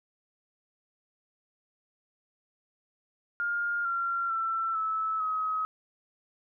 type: tone with pitch steps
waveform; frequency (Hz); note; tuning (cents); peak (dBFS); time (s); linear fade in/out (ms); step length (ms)
sine; 1411 / 1374.8 / 1339.5 / 1305.2 / 1271.7; F6 / F6 / E6 / E6 / D#6; +17 / -28 / +27 / -18 / +37; -27; 3.4-5.65; 0; 450
effects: none